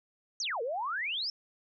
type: exponential two-way sweep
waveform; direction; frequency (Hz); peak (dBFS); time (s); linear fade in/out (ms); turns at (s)
sine; down then up; 6645 to 440 to 5510; -31; 0.4-1.3; 2; 0.62
effects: none